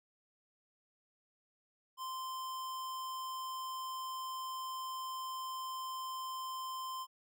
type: tone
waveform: square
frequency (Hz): 1040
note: C6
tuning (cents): -11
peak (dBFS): -40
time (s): 1.97-7.07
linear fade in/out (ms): 50
effects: none